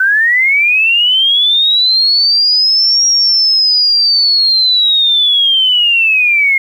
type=linear two-way sweep; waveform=sine; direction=up then down; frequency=1503 to 5650 to 2125 Hz; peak=-7 dBFS; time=0-6.58 s; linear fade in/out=5 ms; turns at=3.06 s; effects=7-bit